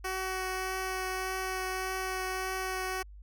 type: tone with vibrato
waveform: 10% pulse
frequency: 375.2 Hz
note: F#4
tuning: 24 cents sharp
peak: -24 dBFS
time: 0.04-3.03 s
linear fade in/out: 10 ms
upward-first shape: triangle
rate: 1.7 Hz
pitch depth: 10 cents each way
effects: added 50 Hz sine -46 dBFS peak until 3.22 s